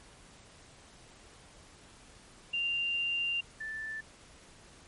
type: tone pair in turn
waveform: sine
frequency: 2785 / 1763 Hz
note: F7 / A6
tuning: -5 / +3 cents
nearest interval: minor sixth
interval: 792 cents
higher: first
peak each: -29 / -36 dBFS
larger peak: first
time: 2.53-3.41 / 3.6-4.01 s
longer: first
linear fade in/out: 10 ms
effects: pink hiss -56 dBFS RMS until 4.87 s + MP3 48 kbps